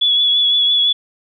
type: tone with vibrato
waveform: sine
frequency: 3400 Hz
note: G#7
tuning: 40 cents sharp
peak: -11 dBFS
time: 0.01-0.93 s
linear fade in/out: 10 ms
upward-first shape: sine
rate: 5.9 Hz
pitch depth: 24 cents each way
effects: none